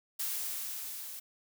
blue noise with level ramp, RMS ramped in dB -34 to -44 dBFS, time 0.19-1.2 s, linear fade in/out 10 ms, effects none

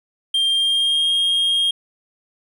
triangle tone with pitch glide, 3187 to 3239 Hz, G7 to G#7, +28 to -44 cents, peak -14 dBFS, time 0.34-1.71 s, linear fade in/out 5 ms, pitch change +28 cents, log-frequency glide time 0.47-1.11 s, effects none

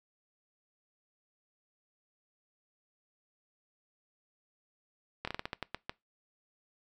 slowing click train, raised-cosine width 0.3 ms, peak -19 dBFS, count 10, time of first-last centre 5.25-5.895 s, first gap 25 ms, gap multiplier 1.25, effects noise-tail reverb RT60 0.2 s tail -22 dB re dry

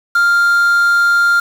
triangle tone with quantisation, 1396.9 Hz, F6, in tune, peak -7 dBFS, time 0.15-1.4 s, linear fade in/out 5 ms, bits 5, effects none

